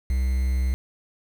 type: tone with quantisation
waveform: triangle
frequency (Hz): 64.4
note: C2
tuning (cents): -27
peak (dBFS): -18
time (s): 0.1-0.74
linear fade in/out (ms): 0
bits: 7
effects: none